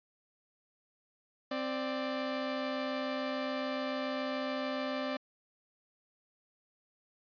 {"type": "tone pair together", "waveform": "sawtooth", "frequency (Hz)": [261.5, 590], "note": ["C4", "D5"], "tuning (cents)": [-1, 8], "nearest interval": "octave + major second", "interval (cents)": 1409, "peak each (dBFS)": [-32, -32], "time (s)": [1.51, 5.17], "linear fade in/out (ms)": 5, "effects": ["resampled to 11025 Hz"]}